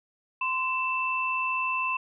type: tone pair together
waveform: sine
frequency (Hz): 1033.5 / 2659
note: C6 / E7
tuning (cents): -22 / +14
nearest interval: octave + major third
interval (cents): 1636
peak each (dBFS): -28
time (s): 0.41-1.97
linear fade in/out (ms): 5
effects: none